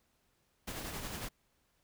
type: noise with tremolo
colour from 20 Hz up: pink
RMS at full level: -40 dBFS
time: 0.67-1.29 s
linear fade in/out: 10 ms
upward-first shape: sine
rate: 11 Hz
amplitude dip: 40%
effects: pink hiss -75 dBFS RMS until 1.83 s